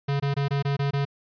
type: tone bursts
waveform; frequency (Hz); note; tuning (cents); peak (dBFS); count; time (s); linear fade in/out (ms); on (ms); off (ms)
square; 140.6; C#3; +25; -23; 7; 0.08-1.052; 10; 120; 22
effects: resampled to 11025 Hz